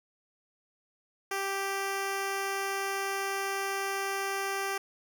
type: tone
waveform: 10% pulse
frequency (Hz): 392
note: G4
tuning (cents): 0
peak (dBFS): -22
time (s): 1.31-4.78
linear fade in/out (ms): 5
effects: none